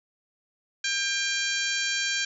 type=harmonic tone with a mistuned harmonic; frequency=798 Hz; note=G5; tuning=31 cents sharp; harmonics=2 / 3 / 4 / 5 / 6 / 7 / 8 / 9; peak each=-30 / -32 / -33 / -34 / -35 / -35 / -36 / -37 dBFS; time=0.84-2.25 s; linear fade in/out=5 ms; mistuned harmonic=6; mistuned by=-75 cents; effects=none